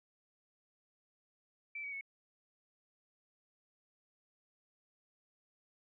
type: tone with pitch steps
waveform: sine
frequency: 2325 / 2264 / 2205 Hz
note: D7 / C#7 / C#7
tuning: -18 / +36 / -10 cents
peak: -40 dBFS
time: 1.75-2.011 s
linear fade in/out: 5 ms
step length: 87 ms
effects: none